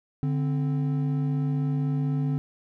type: tone pair together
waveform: triangle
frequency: 145.8 / 261.6 Hz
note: D3 / C4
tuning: -12 / 0 cents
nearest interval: minor seventh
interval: 1012 cents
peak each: -22 / -28 dBFS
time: 0.23-2.38 s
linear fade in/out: 0 ms
effects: none